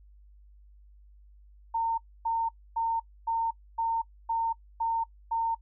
sine tone bursts, 912 Hz, A#5, 38 cents flat, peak -25 dBFS, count 8, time 1.74-5.55 s, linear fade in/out 10 ms, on 240 ms, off 270 ms, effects noise-tail reverb RT60 0.1 s tail -23 dB re dry + added 50 Hz sine -52 dBFS peak until 5.61 s

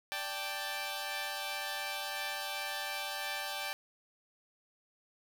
10% pulse chord, D suspended fourth, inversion none, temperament equal, 587.3 / 784 / 880 Hz, D5 / G5 / A5, 0 / 0 / 0 cents, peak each -34 / -31 / -34 dBFS, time 0.12-3.73 s, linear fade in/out 0 ms, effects 9-bit

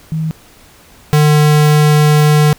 sine / square tone pair in turn, 158.8 / 150.31 Hz, D#3 / D3, +36 / +41 cents, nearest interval minor second, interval 95 cents, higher first, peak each -14 / -7 dBFS, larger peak second, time 0.12-0.31 / 1.13-2.53 s, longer second, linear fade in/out 0 ms, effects pink hiss -43 dBFS RMS until 2.58 s

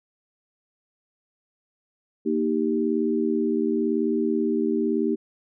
sine chord, Eb major, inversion second, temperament equal, 233.1 / 311.1 / 392 Hz, Bb3 / Eb4 / G4, 0 / 0 / 0 cents, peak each -25 dBFS, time 2.25-5.16 s, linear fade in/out 20 ms, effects none

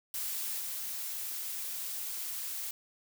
blue noise with level steps, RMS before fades -36 / -38 dBFS, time 0.14-2.71 s, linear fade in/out 2 ms, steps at 0.59 s, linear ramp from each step 20 ms, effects none

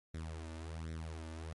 sawtooth tone with flanger, 80.6 Hz, E2, 38 cents flat, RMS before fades -44 dBFS, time 0.14-1.53 s, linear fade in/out 5 ms, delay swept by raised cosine 0.52 to 3.42 ms, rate 1.3 Hz, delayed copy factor +0.75, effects MP3 48 kbps

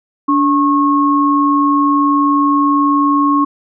sine tone pair together, 288.7 / 1090 Hz, D4 / C#6, -30 / -29 cents, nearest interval octave + major seventh, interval 2301 cents, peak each -12 dBFS, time 0.28-3.45 s, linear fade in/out 10 ms, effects none

